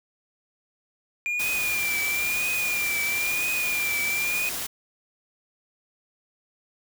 triangle tone with vibrato, 2400 Hz, D7, 37 cents sharp, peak -23 dBFS, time 1.26-4.49 s, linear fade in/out 0 ms, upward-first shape triangle, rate 1 Hz, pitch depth 75 cents each way
white noise, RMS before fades -31 dBFS, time 1.39-4.67 s, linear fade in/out 10 ms
effects none

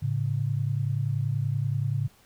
sine tone pair together, 109.12 / 139.6 Hz, A2 / C#3, -14 / +13 cents, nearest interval major third, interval 427 cents, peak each -27 dBFS, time 0.02-2.08 s, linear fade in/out 10 ms, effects pink hiss -59 dBFS RMS until 2.25 s

